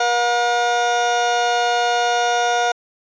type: tone pair together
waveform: 30% pulse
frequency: 478.6 / 718 Hz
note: A#4 / F5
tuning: +46 / +48 cents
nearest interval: perfect fifth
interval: 702 cents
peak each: -20 / -14 dBFS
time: 0-2.72 s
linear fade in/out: 5 ms
effects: resampled to 16000 Hz